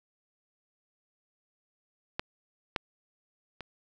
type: clicks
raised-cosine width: 0.3 ms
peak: -14 / -12 / -24 dBFS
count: 3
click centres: 2.195 / 2.762 / 3.607 s
effects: none